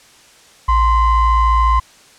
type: ring-modulated tone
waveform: triangle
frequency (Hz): 493.9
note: B4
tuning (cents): 0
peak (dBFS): -5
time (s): 0.68-1.8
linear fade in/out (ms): 10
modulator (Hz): 551
effects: white hiss -46 dBFS RMS until 2.18 s + low-pass 8000 Hz 12 dB/octave